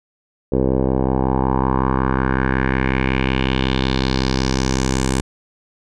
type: tone with low-pass filter sweep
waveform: 10% pulse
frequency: 65.41 Hz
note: C2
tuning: in tune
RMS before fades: -18 dBFS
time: 0.52-5.21 s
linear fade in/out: 5 ms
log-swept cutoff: 500 to 8400 Hz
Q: 3
effects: none